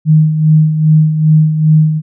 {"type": "tone with tremolo", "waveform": "sine", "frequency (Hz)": 155.56, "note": "D#3", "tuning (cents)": 0, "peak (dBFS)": -3, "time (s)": [0.05, 2.02], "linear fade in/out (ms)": 50, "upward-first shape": "sine", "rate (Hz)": 2.5, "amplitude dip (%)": 60, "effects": []}